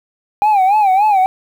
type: tone with vibrato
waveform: sine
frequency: 801 Hz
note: G5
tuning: 37 cents sharp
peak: -6 dBFS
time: 0.42-1.26 s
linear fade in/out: 0 ms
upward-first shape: sine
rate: 3.5 Hz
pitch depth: 130 cents each way
effects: tanh soft clip ceiling -8 dBFS + 7-bit